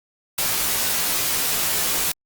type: noise with comb filter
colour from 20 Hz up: white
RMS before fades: -22 dBFS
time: 0.38-2.12 s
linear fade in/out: 5 ms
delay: 15 ms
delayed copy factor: -0.85
effects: Opus 48 kbps